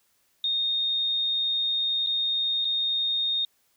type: tone with dropouts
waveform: sine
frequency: 3689 Hz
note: A#7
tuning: 19 cents flat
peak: -23 dBFS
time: 0.44-3.45 s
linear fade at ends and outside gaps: 2 ms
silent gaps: 2.064-2.07 / 2.647-2.651 s
effects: white hiss -68 dBFS RMS until 3.76 s